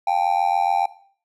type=tone with amplitude modulation; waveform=triangle; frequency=790 Hz; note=G5; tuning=13 cents sharp; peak=-11 dBFS; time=0.07-0.86 s; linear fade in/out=5 ms; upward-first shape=sine; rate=87.1 Hz; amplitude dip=95%; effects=noise-tail reverb RT60 0.5 s tail -17 dB re dry